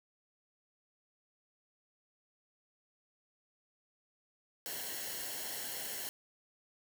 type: noise with comb filter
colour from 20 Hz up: white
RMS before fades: -41 dBFS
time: 4.66-6.09 s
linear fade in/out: 0 ms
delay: 0.82 ms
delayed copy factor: -0.6
effects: none